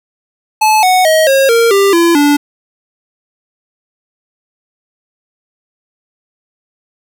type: tone with pitch steps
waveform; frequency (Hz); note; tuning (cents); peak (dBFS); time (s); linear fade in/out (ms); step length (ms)
square; 864 / 739.2 / 632.5 / 541.2 / 463 / 396.1 / 338.9 / 290; A5 / F#5 / D#5 / C#5 / A#4 / G4 / E4 / D4; -32 / -2 / +28 / -42 / -12 / +18 / +48 / -22; -7; 0.61-2.37; 10; 220
effects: none